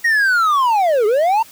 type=linear two-way sweep; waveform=triangle; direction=down then up; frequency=1896 to 403.1 to 933 Hz; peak=-10 dBFS; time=0.04-1.43 s; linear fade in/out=10 ms; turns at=1.06 s; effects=white hiss -43 dBFS RMS until 1.51 s